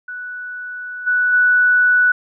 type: tone with level steps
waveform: sine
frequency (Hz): 1480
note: F#6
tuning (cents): 0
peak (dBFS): -26 / -13 / -10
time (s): 0.08-2.12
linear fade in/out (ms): 5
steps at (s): 1.06 / 1.32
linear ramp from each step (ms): 20
effects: none